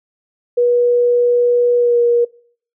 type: tone with pitch glide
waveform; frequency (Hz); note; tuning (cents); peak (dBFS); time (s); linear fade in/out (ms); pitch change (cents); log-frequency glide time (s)
sine; 484.3 to 475.7; B4 to A#4; -34 to +35; -10; 0.57-2.25; 10; -31; 1.77-1.99
effects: noise-tail reverb RT60 0.5 s tail -22 dB re dry

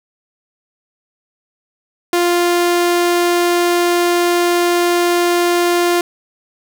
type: tone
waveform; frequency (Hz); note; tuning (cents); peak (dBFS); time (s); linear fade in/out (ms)
sawtooth; 349.2; F4; 0; -8; 2.13-6.01; 2
effects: none

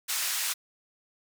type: band-pass noise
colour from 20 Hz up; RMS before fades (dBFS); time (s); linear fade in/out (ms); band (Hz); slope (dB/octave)
white; -30; 0.08-0.54; 20; 1200 to 12000; 12
effects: none

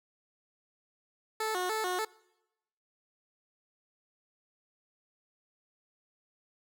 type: tone with vibrato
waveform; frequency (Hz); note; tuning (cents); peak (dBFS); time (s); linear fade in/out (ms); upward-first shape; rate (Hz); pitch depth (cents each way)
15% pulse; 398.8; G4; +30; -24; 1.4-2.05; 5; square; 3.4; 160
effects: noise-tail reverb RT60 0.9 s tail -23 dB re dry

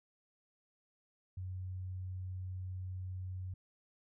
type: tone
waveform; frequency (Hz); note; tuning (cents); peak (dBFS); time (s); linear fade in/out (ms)
sine; 92.5; F#2; 0; -39; 1.37-3.54; 5
effects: none

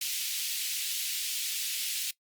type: high-pass noise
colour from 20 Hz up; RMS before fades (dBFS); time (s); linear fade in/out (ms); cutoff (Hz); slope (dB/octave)
pink; -33; 0.01-2.11; 5; 2700; 24
effects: noise-tail reverb RT60 0.1 s tail -19 dB re dry + Opus 48 kbps

